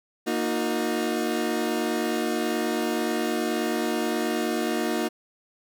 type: chord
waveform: 30% pulse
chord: D# minor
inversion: second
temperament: equal with one note detuned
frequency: 233.1 / 311.1 / 360.5 Hz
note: A#3 / D#4 / F#4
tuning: 0 / 0 / -45 cents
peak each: -26 dBFS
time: 0.26-5.09 s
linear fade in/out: 20 ms
effects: none